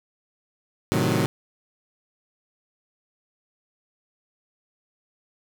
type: chord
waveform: 20% pulse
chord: A diminished seventh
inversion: none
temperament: equal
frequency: 110 / 130.81 / 155.56 / 185 Hz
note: A2 / C3 / Eb3 / Gb3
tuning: 0 / 0 / 0 / 0 cents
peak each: -21 dBFS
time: 0.92-1.26 s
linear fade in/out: 0 ms
effects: none